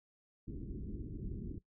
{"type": "low-pass noise", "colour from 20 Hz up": "pink", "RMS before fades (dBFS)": -43, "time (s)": [0.47, 1.59], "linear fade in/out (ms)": 10, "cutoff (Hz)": 370, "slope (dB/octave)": 48, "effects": ["noise-tail reverb RT60 0.1 s tail -18 dB re dry"]}